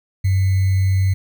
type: tone with sample-and-hold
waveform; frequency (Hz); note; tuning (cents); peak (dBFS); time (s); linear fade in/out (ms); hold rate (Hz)
sine; 95.3; G2; -48; -13; 0.24-1.14; 10; 2100
effects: none